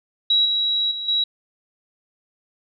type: tone with level steps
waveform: sine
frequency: 3876 Hz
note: B7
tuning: 33 cents flat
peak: -14 / -18 / -26 / -17 dBFS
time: 0.3-1.24 s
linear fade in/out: 5 ms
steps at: 0.45 / 0.91 / 1.08 s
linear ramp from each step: 5 ms
effects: none

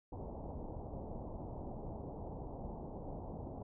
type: low-pass noise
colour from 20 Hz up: pink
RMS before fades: -45 dBFS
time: 0.12-3.63 s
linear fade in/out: 5 ms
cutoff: 890 Hz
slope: 48 dB/octave
effects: none

